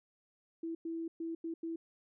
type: tone bursts at uneven times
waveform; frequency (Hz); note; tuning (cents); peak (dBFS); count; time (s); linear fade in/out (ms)
sine; 329.6; E4; 0; -36; 5; 0.63-0.75 / 0.85-1.08 / 1.2-1.35 / 1.44-1.54 / 1.63-1.76; 5
effects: none